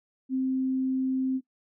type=tone; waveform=sine; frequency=261.6 Hz; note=C4; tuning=in tune; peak=-24 dBFS; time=0.29-1.41 s; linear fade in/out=50 ms; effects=noise-tail reverb RT60 0.1 s tail -17 dB re dry